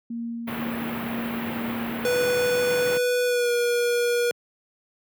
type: tone with tremolo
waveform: sine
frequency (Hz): 233.1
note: A#3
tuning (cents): 0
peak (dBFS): -27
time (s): 0.1-2.06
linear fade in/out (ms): 5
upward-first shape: sine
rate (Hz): 2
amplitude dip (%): 25
type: band-stop noise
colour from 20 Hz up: pink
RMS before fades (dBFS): -31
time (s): 0.47-2.98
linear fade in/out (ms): 10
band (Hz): 2800 to 15000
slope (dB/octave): 24
type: tone with pitch glide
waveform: square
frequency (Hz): 492.5 to 479.6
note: B4 to A#4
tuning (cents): -5 to +49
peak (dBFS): -21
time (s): 2.05-4.31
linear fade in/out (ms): 0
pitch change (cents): -46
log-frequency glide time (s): 3.26-3.51
effects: high-pass 150 Hz 12 dB/octave